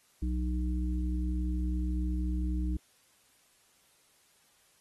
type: harmonic tone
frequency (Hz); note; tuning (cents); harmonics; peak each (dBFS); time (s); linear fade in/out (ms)
61.74; B1; 0; 1 / 3 / 5; -29 / -38 / -38; 0.22-2.77; 5
effects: white hiss -66 dBFS RMS until 4.8 s + AAC 32 kbps